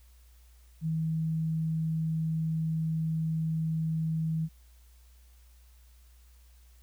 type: tone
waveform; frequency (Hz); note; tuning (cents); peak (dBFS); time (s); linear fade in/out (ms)
sine; 160; D#3; +49; -27; 0.81-4.49; 50
effects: added 60 Hz sine -54 dBFS peak until 6.82 s + white hiss -66 dBFS RMS until 6.82 s